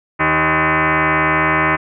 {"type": "tone with frequency modulation", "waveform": "sine", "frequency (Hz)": 392, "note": "G4", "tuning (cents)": 0, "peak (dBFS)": -12, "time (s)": [0.19, 1.77], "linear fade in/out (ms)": 20, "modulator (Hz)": 235, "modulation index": 8, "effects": []}